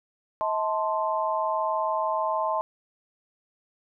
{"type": "chord", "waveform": "sine", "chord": "A diminished", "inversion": "second", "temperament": "equal with one note detuned", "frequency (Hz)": [638.6, 880, 1046.5], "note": ["Eb5", "A5", "C6"], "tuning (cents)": [45, 0, 0], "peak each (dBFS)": -28, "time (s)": [0.41, 2.61], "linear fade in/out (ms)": 0, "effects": []}